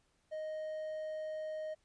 triangle tone, 622.3 Hz, D#5, in tune, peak -36 dBFS, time 0.31-1.75 s, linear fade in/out 20 ms, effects pink hiss -75 dBFS RMS until 1.84 s + resampled to 22050 Hz

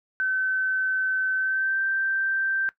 sine tone with pitch glide, 1529 to 1565.6 Hz, G6 to G6, -44 to -3 cents, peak -22 dBFS, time 0.2-2.69 s, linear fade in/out 0 ms, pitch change +41 cents, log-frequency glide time 1.35-1.8 s, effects noise-tail reverb RT60 0.1 s tail -17 dB re dry

